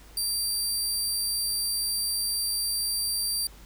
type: tone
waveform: 20% pulse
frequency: 4699 Hz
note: D8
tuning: in tune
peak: -20 dBFS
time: 0.17-3.47 s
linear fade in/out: 2 ms
effects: added 50 Hz sine -48 dBFS peak until 3.65 s + pink hiss -53 dBFS RMS until 3.65 s